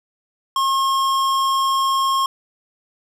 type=tone with tanh clipping; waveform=sine; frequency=1077 Hz; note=C6; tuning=50 cents sharp; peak=-18 dBFS; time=0.56-2.26 s; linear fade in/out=2 ms; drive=18 dB; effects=none